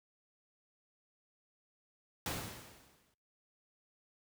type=noise with exponential decay; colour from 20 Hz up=pink; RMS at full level=-36 dBFS; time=2.26-3.14 s; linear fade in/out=1 ms; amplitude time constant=190 ms; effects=noise-tail reverb RT60 0.6 s tail -26 dB re dry + high-pass 60 Hz 12 dB/octave